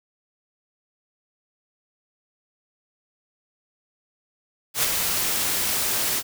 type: noise with ADSR envelope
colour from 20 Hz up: white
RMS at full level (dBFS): -20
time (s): 4.74-6.23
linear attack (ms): 85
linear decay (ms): 40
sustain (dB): -4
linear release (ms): 51
effects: none